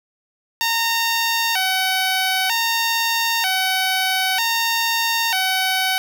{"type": "tone with vibrato", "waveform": "10% pulse", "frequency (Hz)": 833, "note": "G#5", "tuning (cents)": 5, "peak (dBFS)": -9, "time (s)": [0.61, 5.98], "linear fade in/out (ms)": 0, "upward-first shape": "square", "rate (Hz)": 0.53, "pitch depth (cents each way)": 170, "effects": []}